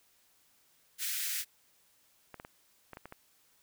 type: high-pass noise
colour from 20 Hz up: white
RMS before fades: -35 dBFS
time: 0.98-1.45 s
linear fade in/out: 50 ms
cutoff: 1500 Hz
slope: 48 dB/octave
type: clicks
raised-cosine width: 0.5 ms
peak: -30 dBFS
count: 7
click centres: 2.343 / 2.399 / 2.449 / 2.933 / 2.971 / 3.056 / 3.124 s
effects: white hiss -68 dBFS RMS until 3.62 s